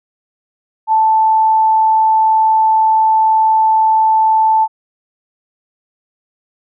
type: tone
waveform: sine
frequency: 879 Hz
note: A5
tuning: 2 cents flat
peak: -8 dBFS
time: 0.87-4.68 s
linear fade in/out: 50 ms
effects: none